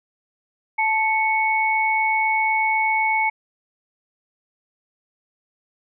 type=tone pair together; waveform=sine; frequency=876.1 / 2213 Hz; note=A5 / C#7; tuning=-8 / -3 cents; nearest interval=octave + major third; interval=1605 cents; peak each=-20 dBFS; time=0.78-3.3 s; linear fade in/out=10 ms; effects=none